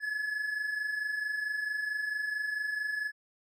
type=tone pair together; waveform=triangle; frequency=1685.5 / 1710 Hz; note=G#6 / A6; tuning=+25 / -50 cents; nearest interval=unison; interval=25 cents; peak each=-37 / -30 dBFS; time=0-3.12 s; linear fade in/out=50 ms; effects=none